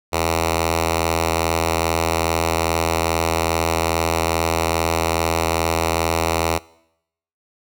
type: tone with notch filter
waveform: 5% pulse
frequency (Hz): 82.41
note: E2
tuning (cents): 0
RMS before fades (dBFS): -20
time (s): 0.12-6.59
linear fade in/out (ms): 20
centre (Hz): 200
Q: 0.79
effects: noise-tail reverb RT60 0.8 s tail -23 dB re dry